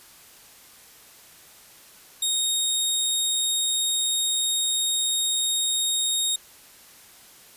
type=tone; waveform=20% pulse; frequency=3729 Hz; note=A#7; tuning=in tune; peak=-16 dBFS; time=2.22-6.36 s; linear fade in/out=5 ms; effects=white hiss -50 dBFS RMS until 7.56 s + resampled to 32000 Hz